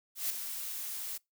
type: noise with ADSR envelope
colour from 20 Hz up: blue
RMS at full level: -31 dBFS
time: 0.15-1.18 s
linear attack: 150 ms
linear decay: 6 ms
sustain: -8 dB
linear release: 12 ms
effects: noise-tail reverb RT60 0.2 s tail -25 dB re dry